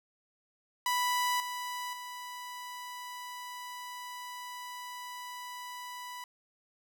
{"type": "tone with level steps", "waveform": "sawtooth", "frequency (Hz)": 987.8, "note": "B5", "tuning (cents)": 0, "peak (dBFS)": [-24, -32, -37], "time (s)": [0.86, 6.24], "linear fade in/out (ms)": 2, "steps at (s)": [1.4, 1.93], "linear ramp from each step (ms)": 2, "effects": []}